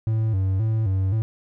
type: tone with vibrato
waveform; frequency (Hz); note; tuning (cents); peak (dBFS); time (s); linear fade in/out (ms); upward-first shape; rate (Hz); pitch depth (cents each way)
triangle; 102.7; G#2; -19; -17; 0.07-1.22; 0; square; 1.9; 130
effects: none